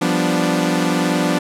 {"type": "chord", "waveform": "sawtooth", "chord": "G dominant seventh", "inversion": "third", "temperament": "equal with one note detuned", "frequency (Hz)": [174.61, 195.43, 246.9, 293.7], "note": ["F3", "G3", "B3", "D4"], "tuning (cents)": [0, -5, 0, 0], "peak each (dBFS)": [-16, -21, -18, -16], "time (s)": [0.01, 1.39], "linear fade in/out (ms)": 10, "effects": ["low-pass 11000 Hz 12 dB/octave"]}